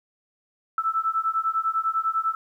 sine beating tone pair, 1314 / 1324 Hz, E6 / E6, -6 / +7 cents, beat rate 10 Hz, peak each -25 dBFS, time 0.78-2.35 s, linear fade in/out 2 ms, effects 10-bit

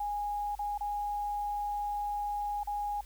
sine tone with dropouts, 824 Hz, G#5, 14 cents flat, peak -31 dBFS, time 0-3.01 s, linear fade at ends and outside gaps 5 ms, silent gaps 0.553-0.59 / 0.778-0.807 / 2.634-2.672 s, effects added 50 Hz sine -48 dBFS peak until 3.05 s + white hiss -59 dBFS RMS until 3.05 s

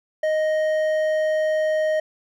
triangle tone with hard clipping, 622.3 Hz, D#5, in tune, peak -20 dBFS, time 0.23-2 s, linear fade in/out 5 ms, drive 10 dB, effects none

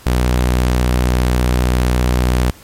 sawtooth tone with vibrato, 61.74 Hz, B1, in tune, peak -8 dBFS, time 0.06-2.51 s, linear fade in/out 5 ms, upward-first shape sine, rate 15 Hz, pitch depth 22 cents each way, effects pink hiss -42 dBFS RMS until 2.63 s + MP3 64 kbps

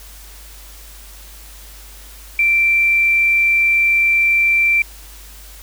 sine tone, 2349 Hz, D7, in tune, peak -11 dBFS, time 2.39-4.82 s, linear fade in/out 2 ms, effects added 50 Hz sine -38 dBFS peak until 5.62 s + white hiss -41 dBFS RMS until 5.62 s

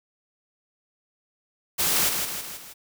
white noise with echo, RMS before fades -23 dBFS, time 1.78-2.1 s, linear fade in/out 20 ms, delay 160 ms, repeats 4, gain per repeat -5 dB, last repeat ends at 2.74 s, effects none

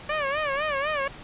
15% pulse tone with vibrato, 580 Hz, D5, 22 cents flat, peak -18 dBFS, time 0.09-1.08 s, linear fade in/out 5 ms, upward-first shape sine, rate 4 Hz, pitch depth 120 cents each way, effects pink hiss -43 dBFS RMS until 1.23 s + resampled to 8000 Hz

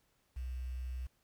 sine tone with quantisation, 63 Hz, B1, 35 cents sharp, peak -37 dBFS, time 0.36-1.07 s, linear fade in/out 10 ms, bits 10, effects pink hiss -75 dBFS RMS until 1.23 s

